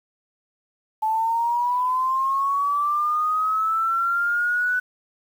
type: linear sweep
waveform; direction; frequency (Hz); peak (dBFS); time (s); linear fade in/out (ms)
sine; up; 866 to 1494; -19; 1.02-4.8; 10
effects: 8-bit